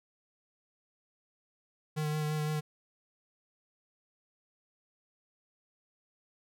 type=tone with vibrato; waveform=square; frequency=152.5 Hz; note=D#3; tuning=34 cents flat; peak=-31 dBFS; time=1.96-2.61 s; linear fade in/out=20 ms; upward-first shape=sine; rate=5.9 Hz; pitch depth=18 cents each way; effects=none

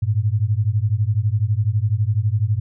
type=beating tone pair; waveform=sine; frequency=100.2 / 112.2 Hz; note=G2 / A2; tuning=+38 / +34 cents; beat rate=12 Hz; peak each=-19 dBFS; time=0.02-2.6 s; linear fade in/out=10 ms; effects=none

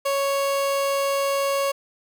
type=tone; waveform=30% pulse; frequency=554.4 Hz; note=C#5; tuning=in tune; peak=-18 dBFS; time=0.05-1.72 s; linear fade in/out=10 ms; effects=none

